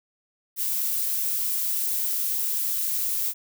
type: noise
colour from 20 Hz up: violet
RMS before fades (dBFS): -26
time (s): 0.56-3.34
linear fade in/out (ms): 50
effects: none

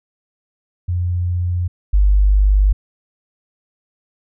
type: tone pair in turn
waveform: sine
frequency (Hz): 88.5 / 49.67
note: F2 / G1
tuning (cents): +23 / +24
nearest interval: minor seventh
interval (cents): 999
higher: first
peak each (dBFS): -16 / -9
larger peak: second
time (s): 0.88-1.68 / 1.93-2.73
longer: neither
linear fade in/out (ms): 10
effects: none

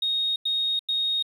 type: tone bursts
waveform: triangle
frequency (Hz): 3729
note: A#7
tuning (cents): 0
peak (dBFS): -19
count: 3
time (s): 0.02-1.226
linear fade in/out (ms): 5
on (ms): 340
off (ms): 93
effects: tanh soft clip ceiling -20 dBFS

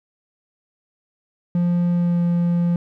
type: tone with pitch glide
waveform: triangle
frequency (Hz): 174.61 to 172.9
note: F3 to F3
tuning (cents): 0 to -17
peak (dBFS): -14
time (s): 1.55-2.76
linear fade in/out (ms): 2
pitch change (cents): -17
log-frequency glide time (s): 1.91-2.22
effects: none

